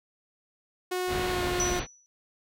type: tone with pitch glide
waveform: sawtooth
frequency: 364.7 to 357.8 Hz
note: F#4 to F4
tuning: -25 to +42 cents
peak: -24 dBFS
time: 0.91-1.8 s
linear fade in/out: 10 ms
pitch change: -33 cents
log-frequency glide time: 1.3-1.44 s
type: low-pass noise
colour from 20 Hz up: pink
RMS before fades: -33 dBFS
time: 1.07-1.87 s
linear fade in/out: 50 ms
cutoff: 4600 Hz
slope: 96 dB/octave
type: tone with exponential decay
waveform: sine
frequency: 5920 Hz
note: F#8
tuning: in tune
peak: -24 dBFS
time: 1.6-2.06 s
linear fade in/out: 0 ms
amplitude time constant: 100 ms
effects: none